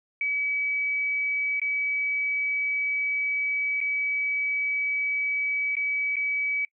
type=tone with dropouts; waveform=sine; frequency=2282 Hz; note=C#7; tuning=50 cents sharp; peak=-24 dBFS; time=0.21-6.65 s; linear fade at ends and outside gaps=2 ms; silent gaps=1.598-1.616 / 3.805-3.812 / 5.754-5.767 / 6.158-6.166 s; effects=noise-tail reverb RT60 0.1 s tail -23 dB re dry